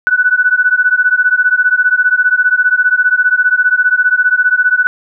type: beating tone pair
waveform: sine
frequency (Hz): 1480 / 1495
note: F#6 / F#6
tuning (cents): 0 / +17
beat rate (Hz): 15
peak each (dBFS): -11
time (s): 0.07-4.87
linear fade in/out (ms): 0
effects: none